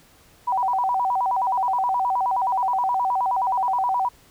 sine tone with vibrato, 864 Hz, A5, 32 cents flat, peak -19 dBFS, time 0.47-4.09 s, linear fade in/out 10 ms, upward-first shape square, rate 9.5 Hz, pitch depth 210 cents each way, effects pink hiss -54 dBFS RMS until 4.3 s

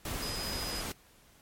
sine tone in noise, 4989 Hz, D#8, 4 cents sharp, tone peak -38 dBFS, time 0.22-0.81 s, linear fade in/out 2 ms, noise pink, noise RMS -37 dBFS, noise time 0.05-0.92 s, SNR -4 dB, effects pink hiss -61 dBFS RMS until 1.41 s + MP3 64 kbps

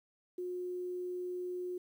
sine tone, 360 Hz, F#4, 47 cents flat, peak -36 dBFS, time 0.38-1.78 s, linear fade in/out 5 ms, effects 11-bit

